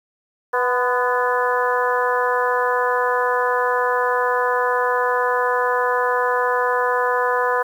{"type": "harmonic tone with a mistuned harmonic", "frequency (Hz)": 246.9, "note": "B3", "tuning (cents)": 0, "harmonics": [2, 3, 4, 5, 6, 7], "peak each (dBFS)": [-21, -27, -21, -27, -26, -26], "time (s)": [0.53, 7.63], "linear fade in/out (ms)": 10, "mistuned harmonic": 4, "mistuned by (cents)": 35, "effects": ["8-bit"]}